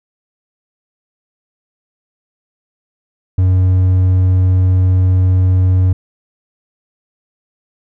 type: tone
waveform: triangle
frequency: 92.5 Hz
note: F#2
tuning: in tune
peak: -6 dBFS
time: 3.38-5.93 s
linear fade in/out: 5 ms
effects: none